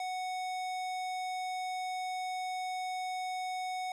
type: tone with hard clipping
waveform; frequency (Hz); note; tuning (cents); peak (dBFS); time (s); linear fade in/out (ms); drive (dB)
sine; 740; F#5; 0; -36; 0-3.92; 2; 17
effects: none